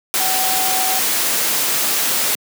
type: tone in noise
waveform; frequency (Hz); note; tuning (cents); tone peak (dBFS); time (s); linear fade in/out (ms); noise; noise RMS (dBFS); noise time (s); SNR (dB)
sine; 755; F#5; +35; -22; 0.2-0.99; 0; white; -18; 0.14-2.35; -7
effects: high-pass 200 Hz 12 dB/octave